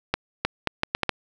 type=accelerating click train; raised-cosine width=0.3 ms; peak=-5 dBFS; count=7; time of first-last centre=0.14-1.093 s; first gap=310 ms; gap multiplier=0.72; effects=none